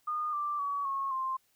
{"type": "tone with pitch steps", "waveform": "sine", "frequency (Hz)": [1222, 1177, 1133.6, 1091.8, 1051.6], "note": ["D#6", "D6", "C#6", "C#6", "C6"], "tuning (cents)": [-32, 3, 38, -27, 8], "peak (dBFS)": -30, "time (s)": [0.07, 1.37], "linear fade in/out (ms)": 10, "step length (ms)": 260, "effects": ["white hiss -71 dBFS RMS until 1.55 s"]}